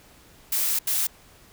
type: noise bursts at uneven times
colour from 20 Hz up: blue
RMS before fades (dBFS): -24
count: 2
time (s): 0.52-0.79 / 0.87-1.07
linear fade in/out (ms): 5
effects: pink hiss -53 dBFS RMS until 1.52 s